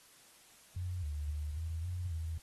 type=tone with pitch steps; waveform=sine; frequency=90.1 / 74.3 / 75 / 81.4 / 89.2 / 81.1 Hz; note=F#2 / D2 / D2 / E2 / F2 / E2; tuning=-45 / +21 / +37 / -21 / +37 / -28 cents; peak=-35 dBFS; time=0.76-2.38 s; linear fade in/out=5 ms; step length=270 ms; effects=white hiss -61 dBFS RMS until 2.42 s + AAC 32 kbps